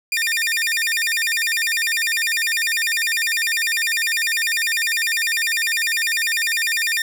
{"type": "tone with vibrato", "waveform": "sawtooth", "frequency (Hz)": 2093, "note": "C7", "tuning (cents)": 0, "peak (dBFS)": -15, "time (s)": [0.12, 7.02], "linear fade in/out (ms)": 2, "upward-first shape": "square", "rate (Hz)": 10, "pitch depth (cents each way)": 240, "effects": []}